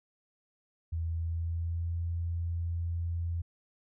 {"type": "tone with pitch glide", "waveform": "sine", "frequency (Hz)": [82.41, 84.82], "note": ["E2", "E2"], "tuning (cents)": [0, 50], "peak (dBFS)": -30, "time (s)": [0.92, 3.42], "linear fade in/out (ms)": 10, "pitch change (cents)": 50, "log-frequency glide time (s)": [1.06, 1.98], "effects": []}